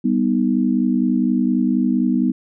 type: chord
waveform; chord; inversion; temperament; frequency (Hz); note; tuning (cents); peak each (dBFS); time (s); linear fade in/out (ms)
sine; G augmented; none; equal; 196 / 246.9 / 311.1; G3 / B3 / D#4; 0 / 0 / 0; -20 / -17 / -22; 0.04-2.32; 10
effects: none